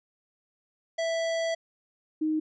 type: tone pair in turn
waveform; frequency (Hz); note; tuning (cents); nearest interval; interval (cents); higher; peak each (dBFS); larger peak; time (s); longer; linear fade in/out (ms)
square / sine; 659.3 / 311.1; E5 / D#4; 0 / 0; octave + minor second; 1300; first; -27 / -24; second; 0.98-1.55 / 2.21-2.4; first; 10
effects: resampled to 16000 Hz